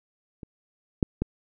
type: clicks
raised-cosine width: 3 ms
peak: -26 / -7 / -12 dBFS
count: 3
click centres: 0.432 / 1.028 / 1.22 s
effects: none